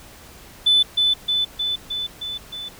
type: tone with echo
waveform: sine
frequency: 3502 Hz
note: A7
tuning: 9 cents flat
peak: -11 dBFS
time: 0.66-0.83 s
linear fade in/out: 10 ms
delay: 310 ms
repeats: 6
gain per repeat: -3 dB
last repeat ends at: 2.69 s
effects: tanh soft clip ceiling -9 dBFS + pink hiss -44 dBFS RMS until 2.79 s